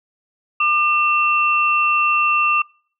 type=tone pair together; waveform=sine; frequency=1201.1 / 2700 Hz; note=D6 / E7; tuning=+39 / +41 cents; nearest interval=octave + major second; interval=1402 cents; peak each=-17 dBFS; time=0.6-2.62 s; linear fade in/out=5 ms; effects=noise-tail reverb RT60 0.5 s tail -25 dB re dry